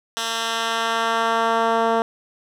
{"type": "tone with band-pass filter sweep", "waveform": "10% pulse", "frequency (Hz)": 227.8, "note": "A#3", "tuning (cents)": -40, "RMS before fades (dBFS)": -21, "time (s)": [0.17, 2.02], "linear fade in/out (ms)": 0, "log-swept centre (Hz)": [4500, 590], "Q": 0.72, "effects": []}